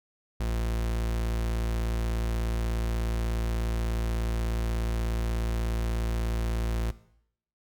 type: tone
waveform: 40% pulse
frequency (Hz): 56.6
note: A1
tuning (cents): +50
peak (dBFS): -26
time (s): 0.4-6.91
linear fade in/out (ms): 5
effects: noise-tail reverb RT60 0.7 s tail -17 dB re dry